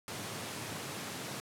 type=high-pass noise; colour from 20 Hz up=pink; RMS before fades=-41 dBFS; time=0.08-1.4 s; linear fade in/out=0 ms; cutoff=100 Hz; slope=48 dB/octave; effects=low-pass 12000 Hz 12 dB/octave